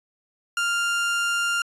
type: tone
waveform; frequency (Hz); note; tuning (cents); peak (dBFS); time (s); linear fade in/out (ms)
30% pulse; 1396.9; F6; 0; -19; 0.57-1.62; 2
effects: resampled to 24000 Hz